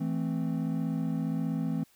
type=chord; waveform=triangle; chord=A minor; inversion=second; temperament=equal; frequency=164.81 / 220 / 261.6 Hz; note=E3 / A3 / C4; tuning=0 / 0 / 0 cents; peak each=-29 / -32 / -31 dBFS; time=0-1.84 s; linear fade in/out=10 ms; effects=white hiss -64 dBFS RMS until 1.95 s